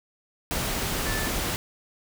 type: tone in noise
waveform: sine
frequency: 1752 Hz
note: A6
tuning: 8 cents flat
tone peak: -33 dBFS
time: 1.06-1.28 s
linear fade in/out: 0 ms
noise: pink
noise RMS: -28 dBFS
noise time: 0.51-1.56 s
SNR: -8 dB
effects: none